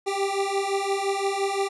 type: beating tone pair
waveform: 25% pulse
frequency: 390.4 / 396.2 Hz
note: G4 / G4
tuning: -7 / +18 cents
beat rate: 5.8 Hz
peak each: -24 / -22 dBFS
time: 0.06-1.69 s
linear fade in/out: 20 ms
effects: resampled to 24000 Hz